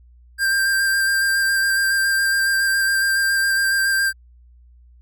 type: tone with vibrato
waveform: square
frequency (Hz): 1586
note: G6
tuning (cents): +20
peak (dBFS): -17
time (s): 0.38-4.13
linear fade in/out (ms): 50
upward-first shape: square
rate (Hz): 7.2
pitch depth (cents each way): 13
effects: added 60 Hz sine -46 dBFS peak until 5.01 s